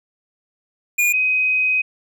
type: tone pair in turn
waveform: square / sine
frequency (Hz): 2434 / 2517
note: D#7 / D#7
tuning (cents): -39 / +19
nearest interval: minor second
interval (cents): 58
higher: second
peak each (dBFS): -15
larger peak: neither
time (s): 0.98-1.13 / 1.13-1.82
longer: second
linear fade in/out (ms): 10
effects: none